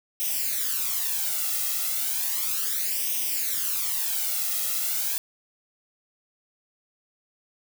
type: noise with flanger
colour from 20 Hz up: blue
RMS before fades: -27 dBFS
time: 0.2-5.18 s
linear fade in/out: 0 ms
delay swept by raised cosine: 0.34 to 1.54 ms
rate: 0.34 Hz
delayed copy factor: +0.75
effects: none